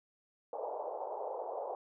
pink band-pass noise, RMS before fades -40 dBFS, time 0.53-1.75 s, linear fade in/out 2 ms, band 450 to 900 Hz, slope 48 dB/octave, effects none

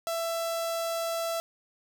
sawtooth tone with notch filter, 666 Hz, E5, 18 cents sharp, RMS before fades -31 dBFS, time 0.07-1.4 s, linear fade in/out 0 ms, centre 2200 Hz, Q 1.7, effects none

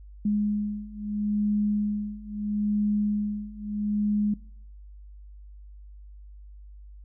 sine beating tone pair, 207.7 / 208.46 Hz, G#3 / G#3, 0 / +7 cents, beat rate 0.76 Hz, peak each -28 / -26 dBFS, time 0.25-4.34 s, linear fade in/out 5 ms, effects noise-tail reverb RT60 0.6 s tail -21 dB re dry + added 50 Hz sine -43 dBFS peak until 7.04 s

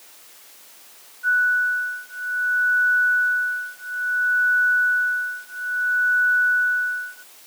sine beating tone pair, 1480 / 1480.59 Hz, F#6 / F#6, 0 / +1 cents, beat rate 0.59 Hz, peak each -21 / -21 dBFS, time 1.23-7.24 s, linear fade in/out 50 ms, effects white hiss -47 dBFS RMS until 7.46 s + high-pass 300 Hz 12 dB/octave

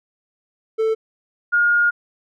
triangle / sine tone pair in turn, 442.6 / 1424.4 Hz, A4 / F6, +10 / +34 cents, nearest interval octave + minor sixth, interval 2024 cents, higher second, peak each -14 / -13 dBFS, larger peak second, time 0.78-0.95 / 1.52-1.91 s, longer second, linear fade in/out 20 ms, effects none

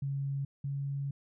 sine tone pair in turn, 138.59 / 139.55 Hz, C#3 / C#3, 0 / +12 cents, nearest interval unison, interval 12 cents, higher second, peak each -31 / -32 dBFS, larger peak first, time 0.02-0.45 / 0.64-1.11 s, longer second, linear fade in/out 5 ms, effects none

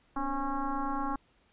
sine tone with frequency modulation, 554.4 Hz, C#5, in tune, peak -29 dBFS, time 0.16-1.16 s, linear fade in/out 5 ms, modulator 270 Hz, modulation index 2.6, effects pink hiss -67 dBFS RMS until 1.52 s + resampled to 8000 Hz

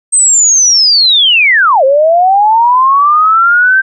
sine linear two-way sweep, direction down then up, 8372 to 520 to 1572 Hz, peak -4 dBFS, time 0.12-3.82 s, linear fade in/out 20 ms, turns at 1.84 s, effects none

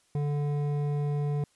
triangle tone with hard clipping, 145.7 Hz, D3, 13 cents flat, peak -28 dBFS, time 0.15-1.44 s, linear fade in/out 2 ms, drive 14 dB, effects white hiss -67 dBFS RMS until 1.55 s + resampled to 24000 Hz

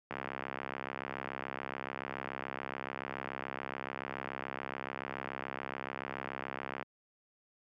click train, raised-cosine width 0.5 ms, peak -22 dBFS, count 451, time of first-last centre 0.11-6.826 s, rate 67 Hz, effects high-pass 150 Hz 12 dB/octave

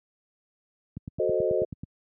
click train, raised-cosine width 5 ms, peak -21 dBFS, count 9, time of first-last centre 0.97-1.835 s, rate 9.25 Hz
sine chord, F# diminished seventh, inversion none, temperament equal with one note detuned, 370 / 440 / 523.3 / 619.4 Hz, F#4 / A4 / C5 / Eb5, 0 / 0 / 0 / -8 cents, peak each -28 dBFS, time 1.19-1.65 s, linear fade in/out 10 ms
effects high-pass 100 Hz 12 dB/octave

